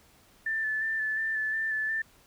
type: tone with vibrato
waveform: sine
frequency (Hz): 1760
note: A6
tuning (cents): 0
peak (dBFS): -27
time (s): 0.46-2.02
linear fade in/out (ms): 5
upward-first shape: square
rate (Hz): 2.8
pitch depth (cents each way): 19
effects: pink hiss -60 dBFS RMS until 2.26 s